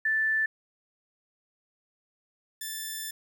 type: tone pair in turn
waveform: sine / 5% pulse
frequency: 1760 / 1760 Hz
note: A6 / A6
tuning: 0 / 0 cents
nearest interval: unison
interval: 0 cents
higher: neither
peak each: -23 dBFS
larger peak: neither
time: 0.05-0.46 / 2.61-3.11 s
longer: second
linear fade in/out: 5 ms
effects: 10-bit